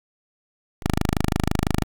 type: tone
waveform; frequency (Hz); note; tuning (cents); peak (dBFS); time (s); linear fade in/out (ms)
5% pulse; 25.96; G#0; 0; -9; 0.82-1.84; 10
effects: 7-bit